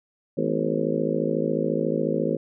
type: harmonic tone with a mistuned harmonic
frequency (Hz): 54.1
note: A1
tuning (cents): -29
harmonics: 3 / 4 / 5 / 6 / 7 / 8 / 9 / 10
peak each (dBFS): -30 / -30 / -30 / -30 / -30 / -30 / -30 / -30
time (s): 0.37-2.37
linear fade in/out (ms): 10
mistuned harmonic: 5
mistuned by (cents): -120
effects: none